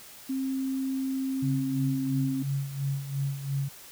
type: tone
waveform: sine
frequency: 265.8 Hz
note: C4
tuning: 27 cents sharp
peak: -27 dBFS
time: 0.29-2.43 s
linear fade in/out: 10 ms
type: tone with tremolo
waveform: sine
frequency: 138.59 Hz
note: C#3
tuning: in tune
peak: -25 dBFS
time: 1.42-3.69 s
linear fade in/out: 10 ms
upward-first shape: sine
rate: 2.9 Hz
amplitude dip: 70%
effects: white hiss -48 dBFS RMS until 3.91 s